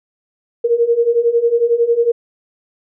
sine beating tone pair, 462.3 / 473.3 Hz, A#4 / A#4, -14 / +26 cents, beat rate 11 Hz, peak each -16 / -13 dBFS, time 0.64-2.12 s, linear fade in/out 10 ms, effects none

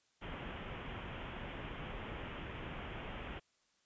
pink low-pass noise, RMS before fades -45 dBFS, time 0.21-3.4 s, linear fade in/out 20 ms, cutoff 3300 Hz, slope 96 dB/octave, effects white hiss -75 dBFS RMS until 3.85 s + resampled to 16000 Hz

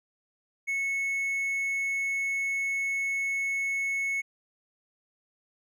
triangle tone, 2200 Hz, C#7, 14 cents flat, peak -25 dBFS, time 0.67-4.22 s, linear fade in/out 20 ms, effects none

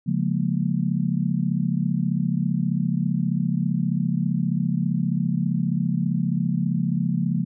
sine chord, Bb minor seventh, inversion first, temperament just, 139.85 / 174.81 / 209.8 / 233.1 Hz, Db3 / F3 / Ab3 / Bb3, +16 / +2 / +18 / 0 cents, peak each -26 / -23 / -28 / -28 dBFS, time 0.06-7.45 s, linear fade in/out 20 ms, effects none

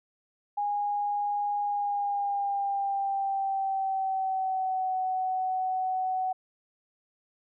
sine tone with pitch glide, 821 to 748.5 Hz, G#5 to F#5, -20 to +20 cents, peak -26 dBFS, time 0.57-6.33 s, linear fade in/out 10 ms, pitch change -160 cents, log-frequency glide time 1.62-4.95 s, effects none

